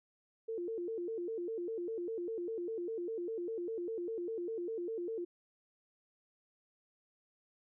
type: tone with vibrato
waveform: sine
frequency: 396.5 Hz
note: G4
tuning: 20 cents sharp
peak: -36 dBFS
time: 0.48-5.25 s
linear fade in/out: 10 ms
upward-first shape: square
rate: 5 Hz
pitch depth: 220 cents each way
effects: none